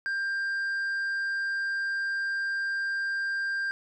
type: tone with tanh clipping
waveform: sine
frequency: 1590 Hz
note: G6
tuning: 24 cents sharp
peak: -28 dBFS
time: 0.06-3.71 s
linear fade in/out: 0 ms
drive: 4 dB
effects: none